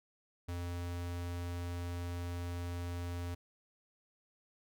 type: tone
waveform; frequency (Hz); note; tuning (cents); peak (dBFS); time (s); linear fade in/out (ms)
square; 87.31; F2; 0; -38; 0.48-3.35; 10
effects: none